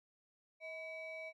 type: ring-modulated tone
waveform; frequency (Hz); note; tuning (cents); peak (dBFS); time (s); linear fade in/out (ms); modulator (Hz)
triangle; 820; G#5; -22; -39; 0.6-1.33; 50; 1460
effects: none